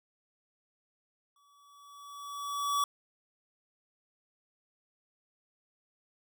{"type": "tone with exponential growth", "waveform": "square", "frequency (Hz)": 1142, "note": "D6", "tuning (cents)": -49, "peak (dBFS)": -26, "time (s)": [1.36, 2.84], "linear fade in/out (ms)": 2, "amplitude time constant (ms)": 320, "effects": []}